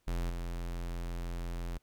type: tone with level steps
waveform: square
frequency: 43 Hz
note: F1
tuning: 26 cents flat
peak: -32 / -36 dBFS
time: 0.07-1.78 s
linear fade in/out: 10 ms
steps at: 0.3 s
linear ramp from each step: 2 ms
effects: pink hiss -75 dBFS RMS until 1.82 s